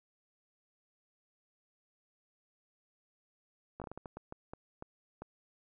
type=slowing click train; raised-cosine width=1 ms; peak=-29 dBFS; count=12; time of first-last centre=3.8-5.22 s; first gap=17 ms; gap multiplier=1.37; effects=none